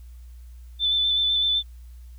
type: tone with vibrato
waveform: sine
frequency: 3520 Hz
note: A7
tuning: in tune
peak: -19 dBFS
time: 0.79-1.63 s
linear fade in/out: 50 ms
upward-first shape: square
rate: 7.9 Hz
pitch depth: 16 cents each way
effects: added 60 Hz sine -40 dBFS peak until 2.18 s + white hiss -63 dBFS RMS until 2.18 s